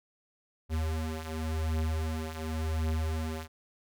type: beating tone pair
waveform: square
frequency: 78.7 / 79.61 Hz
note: D#2 / D#2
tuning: +20 / +40 cents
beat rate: 0.91 Hz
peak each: -36 / -32 dBFS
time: 0.69-3.48 s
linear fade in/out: 50 ms
effects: none